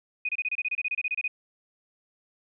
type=tone bursts; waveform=sine; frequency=2489 Hz; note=D#7; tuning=in tune; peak=-25 dBFS; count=16; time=0.25-1.279 s; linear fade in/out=5 ms; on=39 ms; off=27 ms; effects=none